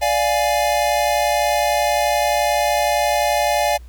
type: chord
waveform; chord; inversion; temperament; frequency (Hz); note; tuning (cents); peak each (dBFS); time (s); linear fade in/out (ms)
square; D diminished; none; equal; 587.3 / 698.5 / 830.6; D5 / F5 / Ab5; 0 / 0 / 0; -21 / -21 / -21; 0.01-3.78; 20
effects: added 60 Hz sine -36 dBFS peak until 3.88 s + pink hiss -55 dBFS RMS until 3.88 s